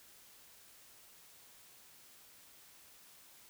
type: silence
effects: white hiss -60 dBFS RMS until 3.49 s